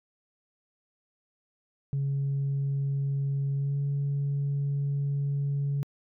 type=tone with pitch glide; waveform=sine; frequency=138.8 to 141.06 Hz; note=C#3 to C#3; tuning=+3 to +31 cents; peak=-24 dBFS; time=1.93-5.83 s; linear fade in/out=0 ms; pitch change=+28 cents; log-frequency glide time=3.55-3.78 s; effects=tanh soft clip ceiling -23 dBFS